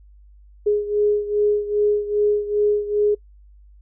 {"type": "beating tone pair", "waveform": "sine", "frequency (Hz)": [415.3, 417.8], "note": ["G#4", "G#4"], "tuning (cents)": [0, 10], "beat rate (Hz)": 2.5, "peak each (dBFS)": [-18, -22], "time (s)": [0.66, 3.15], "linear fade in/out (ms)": 10, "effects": ["noise-tail reverb RT60 0.1 s tail -24 dB re dry", "added 50 Hz sine -45 dBFS peak until 3.81 s"]}